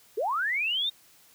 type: linear sweep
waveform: sine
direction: up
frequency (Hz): 372.3 to 3729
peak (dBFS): -25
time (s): 0.17-0.9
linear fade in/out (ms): 10
effects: white hiss -58 dBFS RMS until 1.34 s